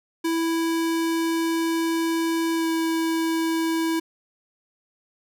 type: tone with pitch glide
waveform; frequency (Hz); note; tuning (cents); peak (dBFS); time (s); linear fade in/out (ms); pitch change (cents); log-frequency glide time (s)
square; 329.6 to 326.9; E4 to E4; 0 to -14; -22; 0.24-4; 10; -14; 2.55-2.67
effects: none